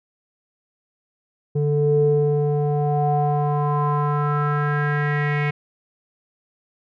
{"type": "tone with low-pass filter sweep", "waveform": "square", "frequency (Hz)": 146.83, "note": "D3", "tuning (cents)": 0, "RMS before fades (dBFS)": -20, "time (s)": [1.55, 5.51], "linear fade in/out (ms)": 10, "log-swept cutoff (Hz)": [360, 2200], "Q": 5.3, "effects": []}